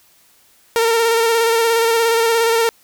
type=tone with vibrato; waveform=sawtooth; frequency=458.3 Hz; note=A#4; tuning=29 cents flat; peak=-9 dBFS; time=0.76-2.69 s; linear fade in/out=0 ms; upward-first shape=square; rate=17 Hz; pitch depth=24 cents each way; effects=white hiss -53 dBFS RMS until 2.83 s